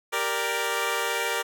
10% pulse chord, G minor, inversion none, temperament equal, 392 / 466.2 / 587.3 Hz, G4 / Bb4 / D5, 0 / 0 / 0 cents, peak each -23 / -19 / -23 dBFS, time 0.12-1.43 s, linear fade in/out 20 ms, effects none

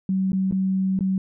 sine tone with dropouts, 190 Hz, F#3, 46 cents sharp, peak -19 dBFS, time 0.09-1.18 s, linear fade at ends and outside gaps 2 ms, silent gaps 0.32-0.33 / 0.512-0.523 / 0.991-1.007 s, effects none

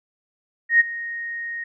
sine tone with ADSR envelope, 1864.7 Hz, A#6, in tune, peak -9 dBFS, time 0.69-1.64 s, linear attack 110 ms, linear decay 21 ms, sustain -18 dB, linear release 6 ms, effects none

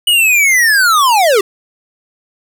square linear sweep, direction down, 2960 to 371.1 Hz, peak -8 dBFS, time 0.07-1.41 s, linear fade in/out 5 ms, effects none

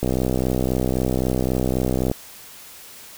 click train, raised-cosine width 2 ms, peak -8 dBFS, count 134, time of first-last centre 0.03-2.115 s, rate 63.8 Hz, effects white hiss -42 dBFS RMS until 3.17 s

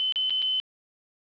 sine tone with dropouts, 3044 Hz, F#7, 48 cents sharp, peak -23 dBFS, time 0-0.6 s, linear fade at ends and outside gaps 0 ms, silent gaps 0.123-0.159 / 0.297-0.305 / 0.42-0.425 s, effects resampled to 11025 Hz + 9-bit

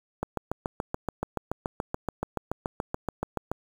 click train, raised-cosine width 1 ms, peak -14 dBFS, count 24, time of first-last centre 0.23-3.516 s, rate 7 Hz, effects 7-bit

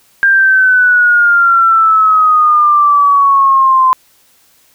sine exponential sweep, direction down, 1600 to 1030 Hz, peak -5 dBFS, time 0.23-3.93 s, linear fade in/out 0 ms, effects white hiss -50 dBFS RMS until 4.74 s

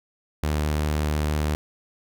sawtooth tone, 75.5 Hz, D2, 48 cents sharp, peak -18 dBFS, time 0.43-1.55 s, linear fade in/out 0 ms, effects none

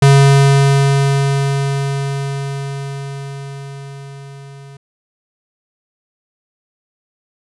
square tone with level ramp, 138.59 Hz, C#3, in tune, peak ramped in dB -5 to -35 dBFS, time 0.02-4.77 s, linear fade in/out 5 ms, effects resampled to 24000 Hz

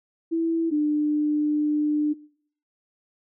sine tone pair in turn, 329.6 / 299.2 Hz, E4 / D4, 0 / +32 cents, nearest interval major second, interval 168 cents, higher first, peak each -21 / -19 dBFS, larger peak second, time 0.31-0.71 / 0.71-2.14 s, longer second, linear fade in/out 20 ms, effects noise-tail reverb RT60 0.6 s tail -23 dB re dry

